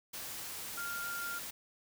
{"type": "tone in noise", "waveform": "sine", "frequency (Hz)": 1396.9, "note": "F6", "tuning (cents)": 0, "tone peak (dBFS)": -38, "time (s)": [0.77, 1.39], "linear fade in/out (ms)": 10, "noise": "white", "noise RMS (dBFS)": -43, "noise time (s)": [0.13, 1.51], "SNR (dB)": 2, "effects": []}